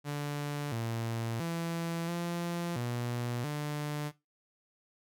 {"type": "tone with pitch steps", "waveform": "sawtooth", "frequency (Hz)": [145.6, 114.9, 167.5, 171.9, 120.6, 148.3], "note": ["D3", "A#2", "E3", "F3", "B2", "D3"], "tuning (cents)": [-15, -25, 28, -27, -41, 17], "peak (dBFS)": -29, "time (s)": [0.04, 4.12], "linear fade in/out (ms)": 50, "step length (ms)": 680, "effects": ["noise-tail reverb RT60 0.2 s tail -17 dB re dry"]}